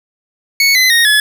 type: tone with pitch steps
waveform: 25% pulse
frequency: 2214 / 2030 / 1861.7 / 1707.2 Hz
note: C#7 / B6 / A#6 / G#6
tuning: -3 / +47 / -3 / +47 cents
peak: -4 dBFS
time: 0.6-1.2 s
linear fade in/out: 2 ms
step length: 150 ms
effects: none